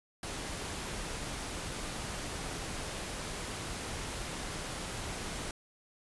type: noise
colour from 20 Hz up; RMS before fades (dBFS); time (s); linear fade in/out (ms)
pink; -39; 0.23-5.51; 2
effects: resampled to 24000 Hz